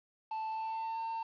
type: tone with pitch glide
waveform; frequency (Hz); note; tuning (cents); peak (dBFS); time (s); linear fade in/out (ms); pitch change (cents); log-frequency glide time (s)
triangle; 880 to 904.2; A5 to A5; 0 to +47; -33; 0.31-1.23; 5; +47; 0.49-1
effects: resampled to 11025 Hz + 10-bit